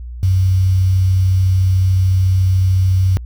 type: tone with quantisation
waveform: sine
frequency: 93.8 Hz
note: F#2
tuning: 24 cents sharp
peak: -10 dBFS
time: 0.23-3.17 s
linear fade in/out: 0 ms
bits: 6
effects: added 60 Hz sine -26 dBFS peak until 3.25 s